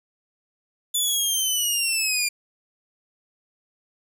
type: linear sweep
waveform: 15% pulse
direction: down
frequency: 3494 to 2384 Hz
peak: -14 dBFS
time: 0.94-2.29 s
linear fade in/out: 10 ms
effects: none